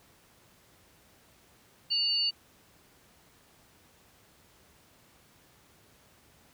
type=tone pair together; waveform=sine; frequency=2838 / 4505 Hz; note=F7 / C#8; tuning=+27 / +27 cents; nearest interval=minor sixth; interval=800 cents; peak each=-32 / -26 dBFS; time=1.9-2.31 s; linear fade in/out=20 ms; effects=pink hiss -61 dBFS RMS until 6.53 s + high-pass 60 Hz 12 dB/octave